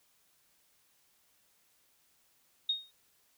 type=tone with exponential decay; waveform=sine; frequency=3723 Hz; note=A#7; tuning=3 cents flat; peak=-25 dBFS; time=2.69-2.91 s; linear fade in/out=5 ms; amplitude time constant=47 ms; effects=white hiss -70 dBFS RMS until 3.37 s